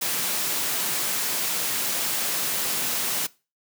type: high-pass noise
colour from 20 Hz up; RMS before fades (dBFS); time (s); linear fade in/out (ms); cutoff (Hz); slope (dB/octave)
white; -26; 0.01-3.27; 10; 120; 48
effects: noise-tail reverb RT60 0.3 s tail -21 dB re dry